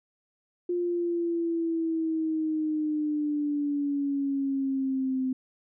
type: exponential sweep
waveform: sine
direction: down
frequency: 353.5 to 258.3 Hz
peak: -25 dBFS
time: 0.69-5.33 s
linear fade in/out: 5 ms
effects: none